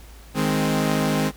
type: chord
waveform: sawtooth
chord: Ab major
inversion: second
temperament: equal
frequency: 155.56 / 207.7 / 261.6 Hz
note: Eb3 / Ab3 / C4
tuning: 0 / 0 / 0 cents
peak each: -20 dBFS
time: 0.34-1.32 s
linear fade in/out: 50 ms
effects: added 55 Hz sine -42 dBFS peak until 1.36 s + pink hiss -49 dBFS RMS until 1.36 s